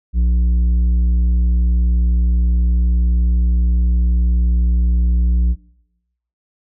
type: tone with tanh clipping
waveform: sine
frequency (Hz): 59.6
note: A#1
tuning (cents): +39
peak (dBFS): -13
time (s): 0.13-5.56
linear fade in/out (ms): 50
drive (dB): 7
effects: noise-tail reverb RT60 0.9 s tail -22 dB re dry